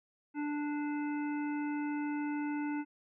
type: harmonic tone with a mistuned harmonic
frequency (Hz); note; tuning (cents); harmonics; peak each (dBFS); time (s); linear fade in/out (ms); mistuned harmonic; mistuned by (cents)
294.4; D4; +4; 1 / 3 / 5 / 7 / 9; -33 / -43 / -47 / -50 / -52; 0.34-2.85; 50; 9; -30
effects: none